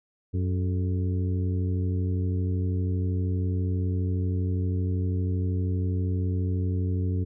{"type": "harmonic tone with a mistuned harmonic", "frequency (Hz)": 92.5, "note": "F#2", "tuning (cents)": 0, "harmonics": [1, 2, 3, 4, 5], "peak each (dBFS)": [-24, -34, -35, -40, -41], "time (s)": [0.33, 7.25], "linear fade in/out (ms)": 20, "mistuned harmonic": 5, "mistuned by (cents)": -75, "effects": []}